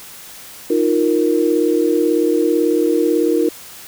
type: chord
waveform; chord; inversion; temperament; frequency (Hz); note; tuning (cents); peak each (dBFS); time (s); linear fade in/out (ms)
sine; Eb suspended second; none; equal; 311.1 / 349.2 / 466.2; Eb4 / F4 / Bb4; 0 / 0 / 0; -17; 0.7-3.49; 5
effects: white hiss -37 dBFS RMS until 3.87 s